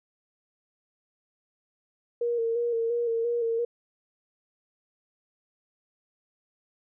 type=tone with vibrato; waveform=sine; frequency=466.2 Hz; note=A#4; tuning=in tune; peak=-24 dBFS; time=2.21-3.65 s; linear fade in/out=5 ms; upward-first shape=square; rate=2.9 Hz; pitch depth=31 cents each way; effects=none